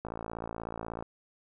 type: click train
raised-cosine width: 1 ms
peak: -23 dBFS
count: 56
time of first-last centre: 0.05-1.025 s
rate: 56.4 Hz
effects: none